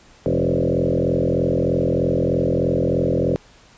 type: tone with frequency modulation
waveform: sine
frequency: 329.6 Hz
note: E4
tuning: in tune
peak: -16 dBFS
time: 0.26-3.36 s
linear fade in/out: 0 ms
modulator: 43.2 Hz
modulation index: 5.5
effects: pink hiss -50 dBFS RMS until 3.77 s + resampled to 16000 Hz